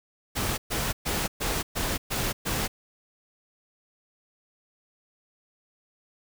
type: noise bursts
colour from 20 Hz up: pink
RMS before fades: -28 dBFS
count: 7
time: 0.35-2.68 s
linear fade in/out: 20 ms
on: 230 ms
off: 120 ms
effects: none